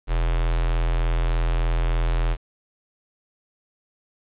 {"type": "tone with notch filter", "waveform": "square", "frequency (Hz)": 41.66, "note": "E1", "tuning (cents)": 19, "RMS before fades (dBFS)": -21, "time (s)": [0.07, 2.37], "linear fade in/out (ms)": 50, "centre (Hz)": 220, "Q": 0.92, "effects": ["resampled to 8000 Hz", "8-bit"]}